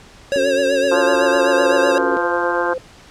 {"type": "tone with vibrato", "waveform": "square", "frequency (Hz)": 546, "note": "C#5", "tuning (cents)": -26, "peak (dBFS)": -16, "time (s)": [0.32, 1.98], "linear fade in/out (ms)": 0, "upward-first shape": "triangle", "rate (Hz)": 7.9, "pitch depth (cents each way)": 77}
{"type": "chord", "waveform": "sine", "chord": "F# minor", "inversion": "second", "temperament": "equal with one note detuned", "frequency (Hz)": [277.2, 370, 451.1], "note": ["C#4", "F#4", "A4"], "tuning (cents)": [0, 0, 43], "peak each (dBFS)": -24, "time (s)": [0.36, 2.17], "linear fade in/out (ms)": 0}
{"type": "harmonic tone", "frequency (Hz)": 174.61, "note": "F3", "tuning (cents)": 0, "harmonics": [2, 3, 4, 5, 6, 7, 8, 9], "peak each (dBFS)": [-23, -29, -27, -25, -24, -29, -28, -24], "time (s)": [0.91, 2.74], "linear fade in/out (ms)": 10}
{"type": "tone with pitch glide", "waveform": "sine", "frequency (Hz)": [507, 515.6], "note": ["B4", "C5"], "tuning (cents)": [45, -26], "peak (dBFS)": -22, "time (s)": [1.55, 2.78], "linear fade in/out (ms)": 2, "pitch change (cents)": 29, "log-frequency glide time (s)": [2.18, 2.36]}
{"effects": ["pink hiss -44 dBFS RMS until 3.1 s", "low-pass 7000 Hz 12 dB/octave"]}